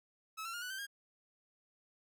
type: tone with pitch steps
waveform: sawtooth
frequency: 1295 / 1354.7 / 1417.1 / 1482.4 / 1550.7 / 1622.2 Hz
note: E6 / E6 / F6 / F#6 / G6 / G#6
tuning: -31 / +47 / +25 / +3 / -19 / -41 cents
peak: -37 dBFS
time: 0.37-0.868 s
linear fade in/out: 20 ms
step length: 83 ms
effects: none